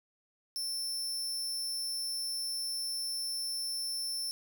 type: tone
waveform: sawtooth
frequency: 5360 Hz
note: E8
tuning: 28 cents sharp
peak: -31 dBFS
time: 0.56-4.31 s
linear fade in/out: 0 ms
effects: 11-bit